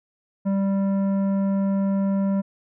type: tone with tanh clipping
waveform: sine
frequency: 196 Hz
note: G3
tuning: in tune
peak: -21 dBFS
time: 0.45-2.42 s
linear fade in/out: 20 ms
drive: 11 dB
effects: none